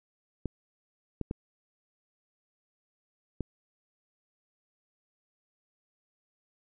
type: clicks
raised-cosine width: 3 ms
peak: -19 dBFS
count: 4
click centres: 0.457 / 1.213 / 1.311 / 3.407 s
effects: none